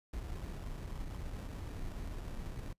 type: noise with sample-and-hold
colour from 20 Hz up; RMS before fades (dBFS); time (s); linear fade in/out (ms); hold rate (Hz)
brown; -42; 0.13-2.73; 5; 2100
effects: noise-tail reverb RT60 0.1 s tail -22 dB re dry + resampled to 32000 Hz